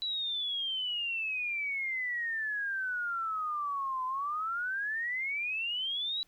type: exponential two-way sweep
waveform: sine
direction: down then up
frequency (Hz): 3955 to 1015 to 3955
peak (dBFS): -31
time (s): 0.02-6.23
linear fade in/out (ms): 0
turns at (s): 4.05
effects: pink hiss -68 dBFS RMS until 6.27 s